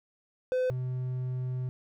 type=tone pair in turn; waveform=triangle; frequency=509 / 127.25 Hz; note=C5 / C3; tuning=-48 / -48 cents; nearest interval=2 octaves; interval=2400 cents; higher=first; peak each=-23 / -28 dBFS; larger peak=first; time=0.52-0.7 / 0.7-1.69 s; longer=second; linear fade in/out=0 ms; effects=none